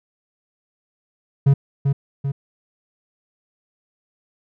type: tone with echo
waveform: triangle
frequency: 138.59 Hz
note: C#3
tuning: in tune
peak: -8 dBFS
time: 1.46-1.54 s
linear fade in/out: 10 ms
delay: 390 ms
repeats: 2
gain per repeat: -5 dB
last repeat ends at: 2.32 s
effects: none